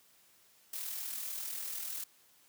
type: noise with amplitude modulation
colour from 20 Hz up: blue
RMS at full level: -38 dBFS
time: 0.73-2.04 s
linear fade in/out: 5 ms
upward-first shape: sine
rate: 40.2 Hz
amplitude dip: 45%
effects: white hiss -65 dBFS RMS until 2.48 s + high-pass 80 Hz 12 dB/octave